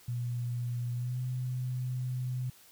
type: tone with pitch glide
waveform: sine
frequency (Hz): 121 to 126.58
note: B2 to B2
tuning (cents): -35 to +43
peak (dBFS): -31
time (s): 0.08-2.5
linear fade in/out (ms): 5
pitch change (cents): +78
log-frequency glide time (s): 0.93-1.21
effects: white hiss -58 dBFS RMS until 2.71 s